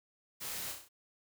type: noise with echo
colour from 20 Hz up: white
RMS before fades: -42 dBFS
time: 0.4-0.73 s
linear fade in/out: 20 ms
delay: 32 ms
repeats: 5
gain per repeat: -4 dB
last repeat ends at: 0.89 s
effects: none